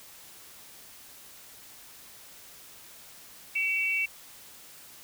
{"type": "tone pair together", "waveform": "sine", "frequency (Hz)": [2272, 2693], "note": ["C#7", "E7"], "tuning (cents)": [42, 36], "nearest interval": "minor third", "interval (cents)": 294, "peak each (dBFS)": -28, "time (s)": [3.55, 4.06], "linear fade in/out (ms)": 10, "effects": ["white hiss -50 dBFS RMS until 5.03 s"]}